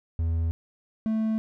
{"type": "tone pair in turn", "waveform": "triangle", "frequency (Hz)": [82.41, 220], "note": ["E2", "A3"], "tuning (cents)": [0, 0], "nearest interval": "octave + perfect fourth", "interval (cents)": 1700, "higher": "second", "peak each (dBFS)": -21, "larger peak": "neither", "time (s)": [[0.19, 0.51], [1.06, 1.38]], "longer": "neither", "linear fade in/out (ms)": 0, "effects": []}